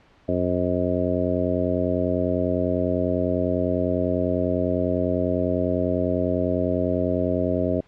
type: harmonic tone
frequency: 90 Hz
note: F#2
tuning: 47 cents flat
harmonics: 1 / 2 / 3 / 4 / 5 / 6 / 7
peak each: -29 / -29 / -26 / -29 / -30 / -29 / -26 dBFS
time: 0.28-7.81 s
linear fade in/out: 10 ms
effects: pink hiss -56 dBFS RMS until 7.87 s + low-pass 3000 Hz 12 dB/octave